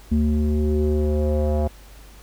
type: tone with low-pass filter sweep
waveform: square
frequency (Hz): 75.2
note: D2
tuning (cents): +42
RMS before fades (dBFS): -20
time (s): 0.11-1.68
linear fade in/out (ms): 10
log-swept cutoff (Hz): 240 to 660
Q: 3.9
effects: added 50 Hz sine -43 dBFS peak until 2.22 s + pink hiss -49 dBFS RMS until 2.22 s